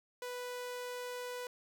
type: tone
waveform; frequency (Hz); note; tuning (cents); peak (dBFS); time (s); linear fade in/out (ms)
sawtooth; 493.9; B4; 0; -36; 0.22-1.47; 2
effects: none